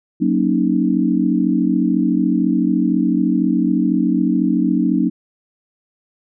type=chord; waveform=sine; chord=D# minor seventh; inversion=first; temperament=equal; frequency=185 / 233.1 / 277.2 / 311.1 Hz; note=F#3 / A#3 / C#4 / D#4; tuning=0 / 0 / 0 / 0 cents; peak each=-19 dBFS; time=0.2-5.1 s; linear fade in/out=20 ms; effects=none